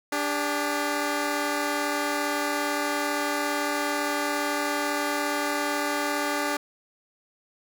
10% pulse tone pair together, 291.7 / 401.5 Hz, D4 / G4, -12 / +41 cents, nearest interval tritone, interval 553 cents, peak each -18 / -22 dBFS, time 0.12-6.57 s, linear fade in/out 5 ms, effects none

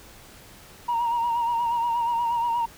sine tone with vibrato, 940 Hz, A#5, 14 cents sharp, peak -20 dBFS, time 0.88-2.66 s, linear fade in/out 10 ms, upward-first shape sine, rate 8.4 Hz, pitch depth 42 cents each way, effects tanh soft clip ceiling -19 dBFS + pink hiss -48 dBFS RMS until 2.77 s

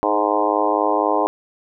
harmonic tone with a mistuned harmonic, 104 Hz, G#2, 3 cents sharp, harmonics 3 / 4 / 5 / 6 / 7 / 8 / 9 / 10, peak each -24 / -24 / -24 / -24 / -24 / -24 / -24 / -24 dBFS, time 0.03-1.27 s, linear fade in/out 0 ms, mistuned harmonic 4, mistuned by +16 cents, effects none

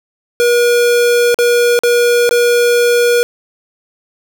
square tone with dropouts, 480 Hz, B4, 49 cents flat, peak -9 dBFS, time 0.4-3.23 s, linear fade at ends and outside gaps 0 ms, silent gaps 1.344-1.388 / 1.79-1.835 / 2.292-2.31 s, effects 7-bit

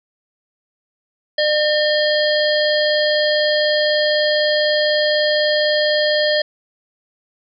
harmonic tone with a mistuned harmonic, 604 Hz, D5, 48 cents sharp, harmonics 1 / 3 / 5 / 7 / 8, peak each -16 / -21 / -23 / -24 / -25 dBFS, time 1.38-6.42 s, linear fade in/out 5 ms, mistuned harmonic 5, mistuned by +120 cents, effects none

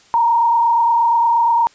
sine tone with frequency modulation, 933 Hz, A#5, 1 cent sharp, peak -11 dBFS, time 0.14-1.67 s, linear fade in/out 0 ms, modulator 28.5 Hz, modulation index 0.79, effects white hiss -50 dBFS RMS until 1.74 s + resampled to 16000 Hz

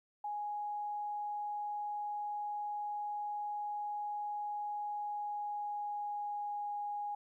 sine tone with pitch glide, 830.6 to 824.9 Hz, G#5 to G#5, 0 to -12 cents, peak -36 dBFS, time 0.24-7.15 s, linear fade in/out 5 ms, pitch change -12 cents, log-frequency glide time 4.85-6.77 s, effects 13-bit

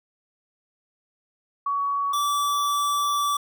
sine / square tone pair in turn, 1126 / 1157 Hz, C#6 / D6, +27 / -26 cents, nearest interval unison, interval 47 cents, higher second, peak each -22 dBFS, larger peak neither, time 1.66-2.13 / 2.13-3.37 s, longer second, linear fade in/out 5 ms, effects none

